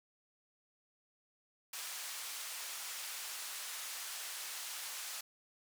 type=band-pass noise; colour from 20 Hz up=white; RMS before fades=-44 dBFS; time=1.73-5.21 s; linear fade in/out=5 ms; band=890 to 11000 Hz; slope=12 dB/octave; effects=none